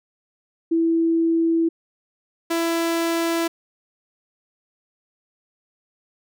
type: tone pair in turn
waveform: sine / sawtooth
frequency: 330 / 333.6 Hz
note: E4 / E4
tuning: +2 / +21 cents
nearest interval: unison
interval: 19 cents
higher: second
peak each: -16 dBFS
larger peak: neither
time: 0.71-1.69 / 2.5-3.48 s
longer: neither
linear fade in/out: 10 ms
effects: none